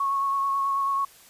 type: tone with vibrato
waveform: sine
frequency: 1101 Hz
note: C#6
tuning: 12 cents flat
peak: -22 dBFS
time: 0-1.05 s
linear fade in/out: 5 ms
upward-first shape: sine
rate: 9.2 Hz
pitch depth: 17 cents each way
effects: white hiss -52 dBFS RMS until 1.29 s + resampled to 32000 Hz